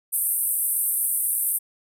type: band-pass noise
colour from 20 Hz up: white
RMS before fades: -24 dBFS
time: 0.12-1.59 s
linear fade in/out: 20 ms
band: 8600 to 14000 Hz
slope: 96 dB/octave
effects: none